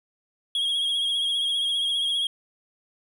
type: tone with vibrato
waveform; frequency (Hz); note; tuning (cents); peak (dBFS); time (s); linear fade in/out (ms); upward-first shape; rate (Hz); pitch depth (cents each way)
triangle; 3285; G#7; -20; -21; 0.55-2.27; 2; sine; 15; 39
effects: none